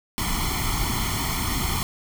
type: noise with comb filter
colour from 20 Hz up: pink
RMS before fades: -25 dBFS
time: 0.18-1.83 s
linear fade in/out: 0 ms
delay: 0.93 ms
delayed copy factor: +0.9
effects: none